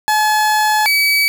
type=tone pair in turn; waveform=30% pulse; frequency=855 / 2283 Hz; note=A5 / D7; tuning=-50 / -50 cents; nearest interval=octave + perfect fourth; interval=1700 cents; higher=second; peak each=-9 dBFS; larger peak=neither; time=0.08-0.86 / 0.86-1.28 s; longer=first; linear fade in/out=0 ms; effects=none